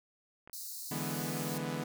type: clicks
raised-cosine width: 0.5 ms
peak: -37 dBFS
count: 2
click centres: 0.475 / 0.497 s
type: high-pass noise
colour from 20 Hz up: white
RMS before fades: -43 dBFS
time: 0.53-1.58 s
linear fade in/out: 2 ms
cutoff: 4000 Hz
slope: 96 dB/octave
type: chord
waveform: sawtooth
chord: E dominant seventh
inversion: third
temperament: equal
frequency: 146.83 / 164.81 / 207.7 / 246.9 Hz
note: D3 / E3 / G#3 / B3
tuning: 0 / 0 / 0 / 0 cents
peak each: -36 / -36 / -39 / -36 dBFS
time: 0.91-1.84 s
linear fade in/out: 5 ms
effects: none